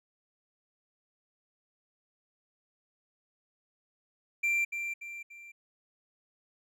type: tone with echo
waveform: triangle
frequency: 2361 Hz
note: D7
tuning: 9 cents sharp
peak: -24 dBFS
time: 4.43-4.65 s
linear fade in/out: 10 ms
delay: 290 ms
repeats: 3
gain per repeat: -7 dB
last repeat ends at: 5.52 s
effects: none